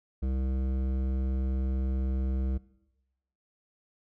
sine tone with hard clipping, 65.41 Hz, C2, in tune, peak -29 dBFS, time 0.22-2.58 s, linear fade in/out 10 ms, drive 13 dB, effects noise-tail reverb RT60 1.0 s tail -21 dB re dry

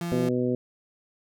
35% pulse tone, 171.4 Hz, F3, 32 cents flat, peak -27 dBFS, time 0.01-0.29 s, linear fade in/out 2 ms
harmonic tone, 124.4 Hz, B2, 13 cents sharp, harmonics 1 / 2 / 3 / 4 / 5, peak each -31 / -26 / -28 / -30 / -38 dBFS, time 0.12-0.55 s, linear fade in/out 0 ms
effects none

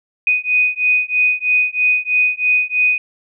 sine beating tone pair, 2489 / 2492.1 Hz, D#7 / D#7, 0 / +2 cents, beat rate 3.1 Hz, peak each -16 dBFS, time 0.27-2.98 s, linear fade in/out 2 ms, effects none

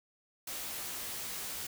white noise with comb filter, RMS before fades -40 dBFS, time 0.47-1.67 s, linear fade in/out 5 ms, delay 16 ms, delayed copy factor -0.65, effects none

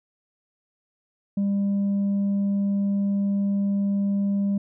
sine tone with tanh clipping, 199.6 Hz, G3, 32 cents sharp, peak -21 dBFS, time 1.37-4.58 s, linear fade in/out 5 ms, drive 2 dB, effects none

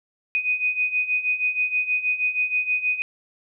sine beating tone pair, 2489 / 2495.3 Hz, D#7 / D#7, 0 / +4 cents, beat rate 6.3 Hz, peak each -26 / -22 dBFS, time 0.35-3.02 s, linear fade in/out 0 ms, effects none

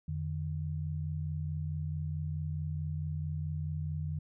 sine tone pair together, 87.31 / 151.91 Hz, F2 / D#3, 0 / -41 cents, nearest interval minor seventh, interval 959 cents, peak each -36 / -35 dBFS, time 0.08-4.19 s, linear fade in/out 5 ms, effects none

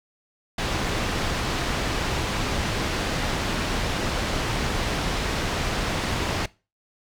pink low-pass noise, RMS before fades -26 dBFS, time 0.58-6.46 s, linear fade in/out 5 ms, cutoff 5100 Hz, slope 12 dB/octave, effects noise-tail reverb RT60 0.3 s tail -21 dB re dry

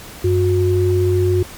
sine tone pair together, 95.02 / 362.3 Hz, F#2 / F#4, +47 / -36 cents, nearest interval octave + major seventh, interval 2317 cents, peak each -15 dBFS, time 0.24-1.43 s, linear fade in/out 5 ms, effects pink hiss -36 dBFS RMS until 1.57 s + MP3 96 kbps

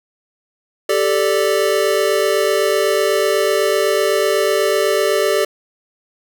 square chord, G suspended second, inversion none, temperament equal, 392 / 440 / 587.3 Hz, G4 / A4 / D5, 0 / 0 / 0 cents, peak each -19 dBFS, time 0.89-5.45 s, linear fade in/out 5 ms, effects none

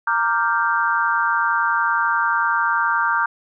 sine chord, G minor seventh, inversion first, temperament equal with one note detuned, 926.4 / 1174.7 / 1396.9 / 1568 Hz, Bb5 / D6 / F6 / G6, -11 / 0 / 0 / 0 cents, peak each -22 dBFS, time 0.07-3.26 s, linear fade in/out 5 ms, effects none

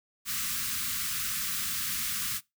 white band-stop noise, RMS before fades -32 dBFS, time 0.25-2.41 s, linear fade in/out 50 ms, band 260 to 1100 Hz, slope 96 dB/octave, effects noise-tail reverb RT60 0.2 s tail -22 dB re dry

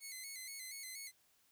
10% pulse tone with vibrato, 2123 Hz, C7, 25 cents sharp, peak -37 dBFS, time 0-1.12 s, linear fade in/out 50 ms, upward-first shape square, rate 4.2 Hz, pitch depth 62 cents each way, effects white hiss -73 dBFS RMS until 1.51 s

